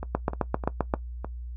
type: two click trains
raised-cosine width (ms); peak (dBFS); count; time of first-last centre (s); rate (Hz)
1; -19 / -9; 5 / 7; 0.03-1.246 / 0.15-0.938; 3.29 / 7.61
effects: noise-tail reverb RT60 0.1 s tail -18 dB re dry + added 60 Hz sine -34 dBFS peak until 1.56 s